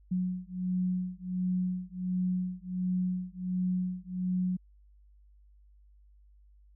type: beating tone pair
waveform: sine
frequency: 181.9 / 183.3 Hz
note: F#3 / F#3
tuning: -29 / -16 cents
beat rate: 1.4 Hz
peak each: -32 / -32 dBFS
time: 0.11-4.57 s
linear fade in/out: 10 ms
effects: added 50 Hz sine -56 dBFS peak until 6.75 s